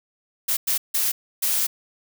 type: noise bursts at uneven times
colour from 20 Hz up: blue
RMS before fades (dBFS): -22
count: 4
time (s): 0.48-0.57 / 0.67-0.78 / 0.94-1.12 / 1.42-1.67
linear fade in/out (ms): 10
effects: none